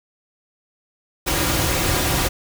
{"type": "noise with comb filter", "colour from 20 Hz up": "pink", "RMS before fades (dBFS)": -20, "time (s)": [1.26, 2.29], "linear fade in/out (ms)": 20, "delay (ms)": 4.6, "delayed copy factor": -0.55, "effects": []}